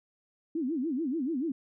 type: tone with vibrato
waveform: sine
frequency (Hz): 289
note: D4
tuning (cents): -28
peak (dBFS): -28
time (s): 0.55-1.52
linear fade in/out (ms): 5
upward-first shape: sine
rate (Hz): 6.9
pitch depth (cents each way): 280
effects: none